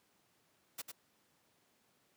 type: noise with echo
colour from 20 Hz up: white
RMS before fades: -42 dBFS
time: 0.78-0.82 s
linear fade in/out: 10 ms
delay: 99 ms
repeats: 1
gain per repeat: -5 dB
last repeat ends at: 0.919 s
effects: pink hiss -73 dBFS RMS until 2.16 s + high-pass 150 Hz 12 dB/octave